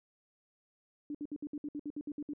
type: tone bursts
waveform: sine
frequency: 293.7 Hz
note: D4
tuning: in tune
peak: -36 dBFS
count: 12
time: 1.1-2.335 s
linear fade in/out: 2 ms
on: 47 ms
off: 61 ms
effects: none